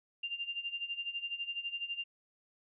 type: tone with tremolo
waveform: sine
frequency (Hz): 2791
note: F7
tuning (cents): -2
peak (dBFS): -33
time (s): 0.23-2.04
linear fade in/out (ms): 5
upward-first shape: sine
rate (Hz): 12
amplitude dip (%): 80
effects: none